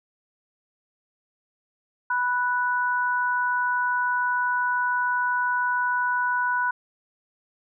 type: tone pair together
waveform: sine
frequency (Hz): 987.1 / 1480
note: B5 / F#6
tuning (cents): -1 / 0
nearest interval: perfect fifth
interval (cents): 701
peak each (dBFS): -24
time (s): 2.1-6.71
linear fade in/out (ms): 5
effects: none